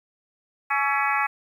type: harmonic tone with a mistuned harmonic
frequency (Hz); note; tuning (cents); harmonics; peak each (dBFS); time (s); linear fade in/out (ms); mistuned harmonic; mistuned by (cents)
280.9; C#4; +23; 3 / 4 / 5 / 6 / 7 / 8 / 9; -26 / -27 / -28 / -29 / -29 / -30 / -31; 0.7-1.27; 10; 5; -78
effects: 9-bit